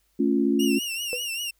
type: chord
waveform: sine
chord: A augmented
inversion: none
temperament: equal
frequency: 220 / 277.2 / 349.2 Hz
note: A3 / C#4 / E#4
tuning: 0 / 0 / 0 cents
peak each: -24 / -22 / -25 dBFS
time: 0.19-0.79 s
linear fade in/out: 10 ms
type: tone with vibrato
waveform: sawtooth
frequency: 2786 Hz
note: F7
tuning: 5 cents flat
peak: -25 dBFS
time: 0.59-1.51 s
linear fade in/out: 10 ms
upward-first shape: triangle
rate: 5.1 Hz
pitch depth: 98 cents each way
type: tone with exponential decay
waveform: sine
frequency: 494.5 Hz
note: B4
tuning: 2 cents sharp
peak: -24 dBFS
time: 1.13-1.25 s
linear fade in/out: 0 ms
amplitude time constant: 25 ms
effects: added 50 Hz sine -69 dBFS peak until 1.59 s + white hiss -69 dBFS RMS until 1.59 s